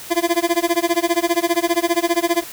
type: tone with tremolo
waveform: 25% pulse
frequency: 341.4 Hz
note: F4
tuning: 39 cents flat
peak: -9 dBFS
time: 0.1-2.44 s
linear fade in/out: 20 ms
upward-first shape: sine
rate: 15 Hz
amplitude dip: 100%
effects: white hiss -35 dBFS RMS until 2.52 s